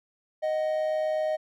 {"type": "tone pair together", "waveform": "triangle", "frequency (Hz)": [622.3, 750.2], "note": ["D#5", "F#5"], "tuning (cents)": [0, 24], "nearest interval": "minor third", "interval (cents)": 324, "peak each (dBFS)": [-23, -33], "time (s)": [0.42, 1.37], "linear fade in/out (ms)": 20, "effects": []}